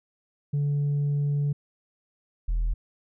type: tone pair in turn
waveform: sine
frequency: 144.2 / 41.09 Hz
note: D3 / E1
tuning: -31 / -5 cents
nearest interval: octave + minor seventh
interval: 2174 cents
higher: first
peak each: -20 / -20 dBFS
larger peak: neither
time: 0.53-1.53 / 2.48-2.74 s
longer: first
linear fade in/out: 10 ms
effects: tanh soft clip ceiling -21 dBFS